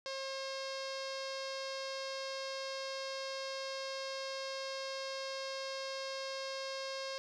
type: tone with low-pass filter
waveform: sawtooth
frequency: 537 Hz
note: C5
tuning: 45 cents sharp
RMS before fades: -41 dBFS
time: 0.06-7.18 s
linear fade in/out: 0 ms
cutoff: 5000 Hz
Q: 3.9
effects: none